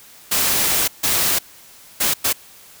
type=noise bursts at uneven times; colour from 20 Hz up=white; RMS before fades=-18 dBFS; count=4; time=0.31-0.88 / 1.03-1.39 / 2-2.14 / 2.24-2.33 s; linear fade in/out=10 ms; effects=white hiss -45 dBFS RMS until 2.8 s